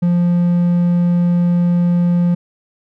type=tone; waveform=triangle; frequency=174.61 Hz; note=F3; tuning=in tune; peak=-9 dBFS; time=0.02-2.35 s; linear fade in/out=10 ms; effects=none